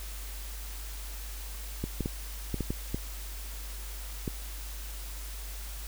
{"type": "clicks", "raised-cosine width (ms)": 3, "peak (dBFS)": -18, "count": 8, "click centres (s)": [1.84, 2.007, 2.059, 2.543, 2.607, 2.705, 2.945, 4.278], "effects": ["added 50 Hz sine -38 dBFS peak until 5.87 s", "white hiss -45 dBFS RMS until 5.87 s"]}